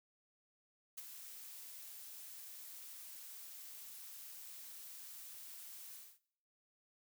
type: noise with ADSR envelope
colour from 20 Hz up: blue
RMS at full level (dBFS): -45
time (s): 0.97-6.19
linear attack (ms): 12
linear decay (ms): 25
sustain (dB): -7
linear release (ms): 240
effects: noise-tail reverb RT60 0.7 s tail -21 dB re dry